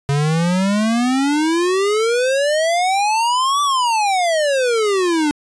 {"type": "exponential two-way sweep", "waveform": "square", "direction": "up then down", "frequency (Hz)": [138.59, 1170, 289.3], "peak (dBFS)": -15, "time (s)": [0.09, 5.31], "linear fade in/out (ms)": 0, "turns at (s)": 3.62, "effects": ["resampled to 22050 Hz"]}